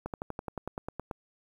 slowing click train, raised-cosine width 1 ms, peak -21 dBFS, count 12, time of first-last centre 0.06-1.112 s, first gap 78 ms, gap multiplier 1.04, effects 9-bit

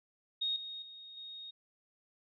sine tone with level steps, 3729 Hz, A#7, in tune, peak -31 / -41 / -48 / -44 dBFS, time 0.41-1.51 s, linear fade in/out 10 ms, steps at 0.56 / 0.82 / 1.17 s, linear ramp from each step 2 ms, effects none

